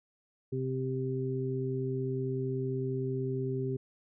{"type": "harmonic tone", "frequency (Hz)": 130.81, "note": "C3", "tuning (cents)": 0, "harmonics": [1, 2, 3], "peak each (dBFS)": [-33, -38, -34], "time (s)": [0.52, 3.77], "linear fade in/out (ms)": 10, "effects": []}